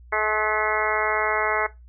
harmonic tone with a mistuned harmonic, 214.3 Hz, A3, 45 cents flat, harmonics 2 / 3 / 4 / 5 / 6 / 7 / 8 / 9 / 10, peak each -29 / -29 / -29 / -29 / -29 / -29 / -29 / -29 / -29 dBFS, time 0.12-1.67 s, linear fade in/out 10 ms, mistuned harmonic 9, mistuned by +32 cents, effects noise-tail reverb RT60 0.2 s tail -17 dB re dry + added 60 Hz sine -44 dBFS peak until 1.88 s

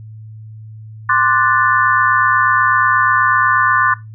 sine chord, D dominant seventh, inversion third, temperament equal, 1046.5 / 1174.7 / 1480 / 1760 Hz, C6 / D6 / F#6 / A6, 0 / 0 / 0 / 0 cents, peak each -16 dBFS, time 1.09-3.94 s, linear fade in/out 5 ms, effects noise-tail reverb RT60 0.2 s tail -18 dB re dry + added 109 Hz sine -31 dBFS peak until 4.14 s

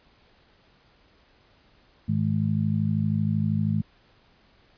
harmonic tone, 52.8 Hz, G#1, 29 cents sharp, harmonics 2 / 3 / 4, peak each -26 / -26 / -26 dBFS, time 2.08-3.82 s, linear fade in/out 10 ms, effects pink hiss -60 dBFS RMS until 4.77 s + resampled to 11025 Hz

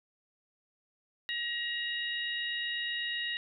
harmonic tone, 948 Hz, A#5, 29 cents sharp, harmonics 2 / 3 / 4, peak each -35 / -37 / -38 dBFS, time 1.29-3.37 s, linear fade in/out 0 ms, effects none

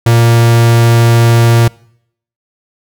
45% pulse tone, 116.8 Hz, A#2, 4 cents sharp, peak -5 dBFS, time 0.06-1.68 s, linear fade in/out 5 ms, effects noise-tail reverb RT60 0.7 s tail -25 dB re dry

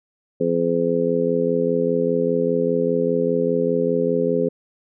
harmonic tone, 85 Hz, F2, 46 cents flat, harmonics 2 / 3 / 4 / 5 / 6, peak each -26 / -24 / -30 / -21 / -22 dBFS, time 0.4-4.49 s, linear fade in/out 10 ms, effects none

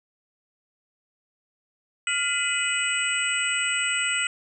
sine tone cluster, 1403 / 2018 / 2516 / 2936 / 8030 Hz, F6 / B6 / D#7 / F#7 / B8, +8 / +37 / +19 / -14 / +28 cents, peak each -29 dBFS, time 2.07-4.27 s, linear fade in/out 2 ms, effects none

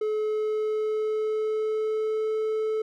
triangle tone with pitch glide, 428.9 to 435.9 Hz, A4 to A4, -44 to -16 cents, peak -22 dBFS, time 0.01-2.82 s, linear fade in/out 5 ms, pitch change +28 cents, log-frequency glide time 0.19-2.34 s, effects none

